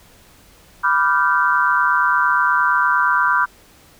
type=chord; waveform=sine; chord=G dominant seventh; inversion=first; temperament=equal with one note detuned; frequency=987.8 / 1174.7 / 1396.9 / 1545.5 Hz; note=B5 / D6 / F6 / G6; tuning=0 / 0 / 0 / -25 cents; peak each=-19 dBFS; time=0.83-3.46 s; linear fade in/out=20 ms; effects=pink hiss -49 dBFS RMS until 3.99 s